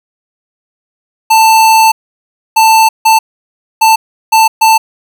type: tone bursts at uneven times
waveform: square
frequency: 887 Hz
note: A5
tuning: 14 cents sharp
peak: -4 dBFS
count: 6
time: 1.3-1.92 / 2.56-2.89 / 3.05-3.19 / 3.81-3.96 / 4.32-4.48 / 4.61-4.78 s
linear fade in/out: 10 ms
effects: none